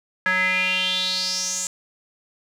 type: tone with band-pass filter sweep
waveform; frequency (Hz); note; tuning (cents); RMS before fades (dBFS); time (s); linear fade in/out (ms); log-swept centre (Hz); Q
square; 185; F#3; 0; -23; 0.26-1.67; 0; 1700 to 7400; 6.3
effects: none